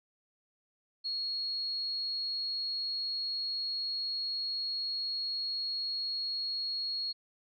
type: tone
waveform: sine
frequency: 4311 Hz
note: C#8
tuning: 49 cents flat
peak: -32 dBFS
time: 1.04-7.13 s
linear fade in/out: 20 ms
effects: none